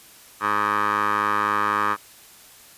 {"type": "tone with band-pass filter", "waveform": "15% pulse", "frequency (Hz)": 103.83, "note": "G#2", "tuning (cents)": 0, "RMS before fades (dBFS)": -22, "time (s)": [0.4, 1.97], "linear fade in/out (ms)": 50, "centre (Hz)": 1300, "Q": 8, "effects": ["white hiss -48 dBFS RMS until 2.77 s", "resampled to 32000 Hz"]}